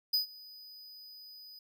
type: tone with ADSR envelope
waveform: square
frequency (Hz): 4978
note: D#8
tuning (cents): 0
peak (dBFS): -25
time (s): 0.13-1.59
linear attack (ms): 10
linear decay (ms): 120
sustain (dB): -24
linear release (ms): 4
effects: none